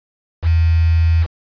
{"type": "tone with quantisation", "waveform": "sine", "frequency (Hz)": 82.41, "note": "E2", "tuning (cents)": 0, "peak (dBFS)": -10, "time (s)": [0.42, 1.27], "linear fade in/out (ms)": 50, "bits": 5, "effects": ["resampled to 11025 Hz"]}